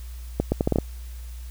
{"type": "accelerating click train", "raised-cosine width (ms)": 2, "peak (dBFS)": -7, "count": 7, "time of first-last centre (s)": [0.4, 0.786], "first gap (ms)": 120, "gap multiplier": 0.74, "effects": ["added 60 Hz sine -34 dBFS peak until 1.5 s", "white hiss -51 dBFS RMS until 1.5 s"]}